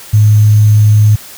sine tone with sample-and-hold, 106.2 Hz, G#2, 39 cents sharp, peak -3 dBFS, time 0.13-1.16 s, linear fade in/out 10 ms, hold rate 6300 Hz, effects white hiss -32 dBFS RMS until 1.37 s

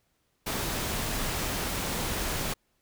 pink noise, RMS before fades -31 dBFS, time 0.46-2.54 s, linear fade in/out 10 ms, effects pink hiss -73 dBFS RMS until 2.81 s

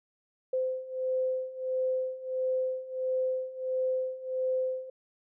sine beating tone pair, 515 / 516.5 Hz, C5 / C5, -28 / -22 cents, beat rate 1.5 Hz, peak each -33 / -30 dBFS, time 0.53-4.9 s, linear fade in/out 5 ms, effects none

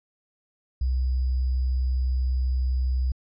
sine tone with sample-and-hold, 63.9 Hz, C2, 40 cents flat, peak -21 dBFS, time 0.81-3.12 s, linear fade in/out 5 ms, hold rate 4900 Hz, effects resampled to 16000 Hz

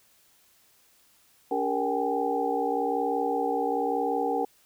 sine tone cluster, 284.7 / 402.7 / 467.8 / 768 / 829 Hz, C#4 / G4 / A#4 / G5 / G#5, +46 / +47 / +6 / -36 / -3 cents, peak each -32 / -33 / -29 / -29 / -33 dBFS, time 1.51-4.45 s, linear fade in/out 5 ms, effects white hiss -62 dBFS RMS until 4.65 s

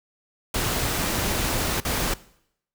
pink noise with dropouts, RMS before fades -25 dBFS, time 0.54-2.14 s, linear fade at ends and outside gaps 5 ms, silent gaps 1.803-1.849 s, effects noise-tail reverb RT60 0.7 s tail -19 dB re dry

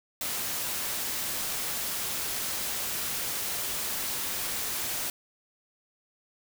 white noise, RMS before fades -32 dBFS, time 0.21-5.1 s, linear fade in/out 2 ms, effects none

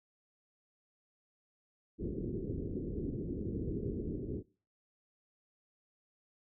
white low-pass noise, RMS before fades -38 dBFS, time 1.98-4.43 s, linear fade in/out 50 ms, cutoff 410 Hz, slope 48 dB/octave, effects noise-tail reverb RT60 0.4 s tail -23 dB re dry

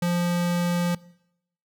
square tone, 174.61 Hz, F3, in tune, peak -22 dBFS, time 0.02-0.95 s, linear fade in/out 5 ms, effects noise-tail reverb RT60 0.8 s tail -22 dB re dry

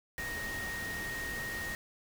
sine tone in noise, 1864.7 Hz, A#6, in tune, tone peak -37 dBFS, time 0.18-1.75 s, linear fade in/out 0 ms, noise pink, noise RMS -42 dBFS, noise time 0.18-1.75 s, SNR +2 dB, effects none

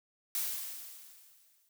blue noise with exponential decay, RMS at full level -32 dBFS, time 0.35-1.69 s, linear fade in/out 1 ms, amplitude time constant 290 ms, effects none

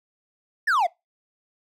triangle exponential sweep, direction down, 1864.7 to 645 Hz, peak -16 dBFS, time 0.67-0.87 s, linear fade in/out 10 ms, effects noise-tail reverb RT60 0.2 s tail -23 dB re dry

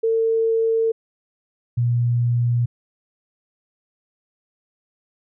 sine tone pair in turn, 451 / 119.97 Hz, A4 / B2, +43 / -50 cents, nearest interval octave + major seventh, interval 2293 cents, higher first, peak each -16 dBFS, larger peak neither, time 0.03-0.92 / 1.77-2.66 s, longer neither, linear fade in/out 10 ms, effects none

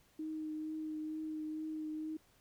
sine tone with vibrato, 311.1 Hz, D#4, in tune, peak -38 dBFS, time 0.19-2.17 s, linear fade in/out 5 ms, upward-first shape triangle, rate 2.2 Hz, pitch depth 17 cents each way, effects pink hiss -69 dBFS RMS until 2.4 s

